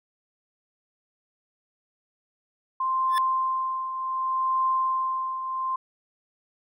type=tone with tremolo; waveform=sine; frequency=1046.5 Hz; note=C6; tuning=in tune; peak=-20 dBFS; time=2.8-5.76 s; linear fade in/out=5 ms; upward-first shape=triangle; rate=0.67 Hz; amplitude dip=65%
type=tone with exponential growth; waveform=25% pulse; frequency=1744 Hz; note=A6; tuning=16 cents flat; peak=-21 dBFS; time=3.08-3.18 s; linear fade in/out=0 ms; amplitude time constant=21 ms
effects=none